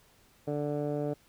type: tone with low-pass filter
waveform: 15% pulse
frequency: 146.83 Hz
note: D3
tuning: in tune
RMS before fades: -32 dBFS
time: 0.47-1.14 s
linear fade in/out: 10 ms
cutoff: 620 Hz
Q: 1.8
effects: pink hiss -63 dBFS RMS until 1.28 s